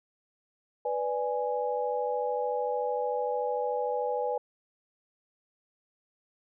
sine chord, G# diminished, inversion first, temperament equal, 493.9 / 587.3 / 830.6 Hz, B4 / D5 / G#5, 0 / 0 / 0 cents, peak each -30 / -34 / -32 dBFS, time 0.85-4.38 s, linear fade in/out 5 ms, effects none

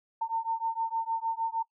sine beating tone pair, 903 / 909.5 Hz, A5 / A#5, +45 / -43 cents, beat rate 6.5 Hz, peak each -31 dBFS, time 0.21-1.63 s, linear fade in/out 10 ms, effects noise-tail reverb RT60 0.1 s tail -23 dB re dry

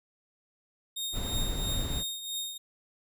sawtooth tone with tremolo, 3701 Hz, A#7, 13 cents flat, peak -28 dBFS, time 0.96-2.58 s, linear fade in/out 10 ms, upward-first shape triangle, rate 3 Hz, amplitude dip 65%
brown noise, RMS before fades -32 dBFS, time 1.12-2.04 s, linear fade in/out 50 ms
effects none

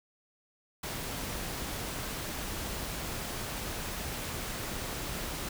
pink noise, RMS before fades -37 dBFS, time 0.83-5.49 s, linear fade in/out 5 ms, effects none

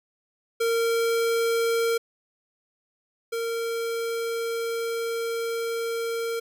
square tone pair in turn, 460.7 / 460.7 Hz, A#4 / A#4, -20 / -20 cents, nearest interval unison, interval 0 cents, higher neither, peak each -22 / -27 dBFS, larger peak first, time 0.6-1.98 / 3.32-6.4 s, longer second, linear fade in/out 10 ms, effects none

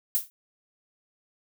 violet noise with exponential decay, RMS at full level -21 dBFS, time 0.15-0.3 s, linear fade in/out 0 ms, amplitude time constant 32 ms, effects none

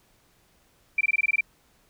sine tone bursts, 2349 Hz, D7, in tune, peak -18 dBFS, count 9, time 0.98-1.409 s, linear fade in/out 5 ms, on 29 ms, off 21 ms, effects pink hiss -63 dBFS RMS until 1.89 s

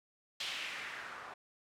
blue noise with low-pass filter sweep, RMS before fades -43 dBFS, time 0.4-1.34 s, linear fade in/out 5 ms, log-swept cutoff 3400 to 1100 Hz, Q 2.1, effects none

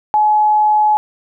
sine tone, 849 Hz, G#5, 38 cents sharp, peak -9 dBFS, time 0.14-0.97 s, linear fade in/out 0 ms, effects none

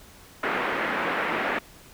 white band-pass noise, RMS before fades -27 dBFS, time 0.43-1.59 s, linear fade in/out 5 ms, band 190 to 2100 Hz, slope 24 dB/octave, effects pink hiss -50 dBFS RMS until 1.93 s

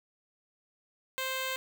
5% pulse tone with notch filter, 523.3 Hz, C5, in tune, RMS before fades -34 dBFS, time 1.18-1.56 s, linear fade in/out 0 ms, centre 5400 Hz, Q 1.3, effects none

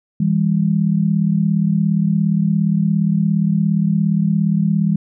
sine tone pair together, 163.86 / 201.1 Hz, E3 / G3, -10 / +44 cents, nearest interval major third, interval 354 cents, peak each -16 dBFS, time 0.2-4.96 s, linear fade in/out 5 ms, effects none

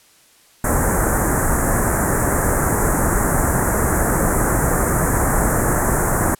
pink band-stop noise, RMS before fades -17 dBFS, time 0.64-6.35 s, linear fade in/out 5 ms, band 1800 to 7200 Hz, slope 48 dB/octave, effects white hiss -52 dBFS RMS until 6.39 s + low-pass 12000 Hz 12 dB/octave

